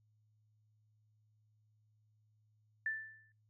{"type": "tone with exponential decay", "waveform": "sine", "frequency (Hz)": 1765, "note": "A6", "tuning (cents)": 5, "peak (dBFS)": -32, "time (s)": [2.86, 3.32], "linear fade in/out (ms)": 2, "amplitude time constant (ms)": 100, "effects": ["noise-tail reverb RT60 0.2 s tail -22 dB re dry", "added 107 Hz sine -70 dBFS peak until 3.49 s"]}